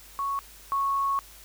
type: tone pair in turn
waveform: sine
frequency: 1108.7 / 1103.9 Hz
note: C#6 / C#6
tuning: 0 / -8 cents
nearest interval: unison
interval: 8 cents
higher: first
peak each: -26 / -23 dBFS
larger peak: second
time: 0.19-0.39 / 0.72-1.19 s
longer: second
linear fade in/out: 0 ms
effects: added 50 Hz sine -53 dBFS peak until 1.44 s + white hiss -50 dBFS RMS until 1.44 s